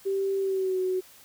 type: tone with pitch glide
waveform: sine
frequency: 390 to 371.3 Hz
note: G4 to F#4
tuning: -9 to +6 cents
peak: -24 dBFS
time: 0.05-1.01 s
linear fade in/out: 20 ms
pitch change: -85 cents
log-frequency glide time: 0.39-0.79 s
effects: white hiss -53 dBFS RMS until 1.24 s